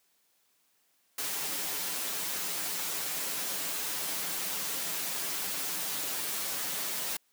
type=noise with comb filter; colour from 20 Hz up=white; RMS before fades=-34 dBFS; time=1.18-7.17 s; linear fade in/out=5 ms; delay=8.4 ms; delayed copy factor=-0.8; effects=white hiss -71 dBFS RMS until 7.32 s + high-pass 150 Hz 12 dB/octave